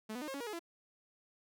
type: tone with pitch steps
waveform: sawtooth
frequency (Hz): 217.2 / 248 / 303.6 / 537 / 280 / 477 / 423.3 / 338.2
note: A3 / B3 / D#4 / C5 / C#4 / A#4 / G#4 / E4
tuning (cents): -22 / +7 / -42 / +45 / +18 / +40 / +33 / +44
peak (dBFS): -36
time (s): 0.09-0.594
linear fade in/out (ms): 10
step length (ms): 63
effects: none